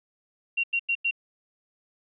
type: tone bursts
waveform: sine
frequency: 2753 Hz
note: F7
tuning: 25 cents flat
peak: -22 dBFS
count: 4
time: 0.57-1.111 s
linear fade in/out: 10 ms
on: 67 ms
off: 91 ms
effects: none